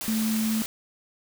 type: tone in noise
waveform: sine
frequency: 220 Hz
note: A3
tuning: in tune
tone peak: -23 dBFS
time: 0.08-0.62 s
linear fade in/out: 0 ms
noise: white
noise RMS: -33 dBFS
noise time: 0.01-0.66 s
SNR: +7 dB
effects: none